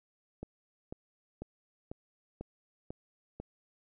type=click train; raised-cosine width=2 ms; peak=-27 dBFS; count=7; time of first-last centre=0.43-3.4 s; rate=2.02 Hz; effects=none